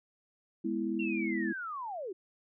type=chord; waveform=sine; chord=E major; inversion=first; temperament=equal; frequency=207.7 / 246.9 / 329.6 Hz; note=G#3 / B3 / E4; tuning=0 / 0 / 0 cents; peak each=-35 / -36 / -33 dBFS; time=0.64-1.53 s; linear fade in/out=10 ms
type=linear sweep; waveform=sine; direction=down; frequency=2775 to 340 Hz; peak=-36 dBFS; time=0.99-2.13 s; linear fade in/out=10 ms
effects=none